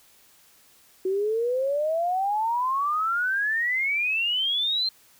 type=exponential sweep; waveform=sine; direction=up; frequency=370 to 4186 Hz; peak=-22 dBFS; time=1.05-4.89 s; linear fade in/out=5 ms; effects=white hiss -57 dBFS RMS until 5.19 s